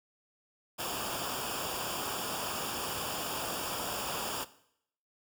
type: noise with comb filter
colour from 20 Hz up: pink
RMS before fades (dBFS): -36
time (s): 0.78-4.45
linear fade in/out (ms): 20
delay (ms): 0.49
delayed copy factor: -0.75
effects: noise-tail reverb RT60 0.7 s tail -17 dB re dry + high-pass 60 Hz 12 dB/octave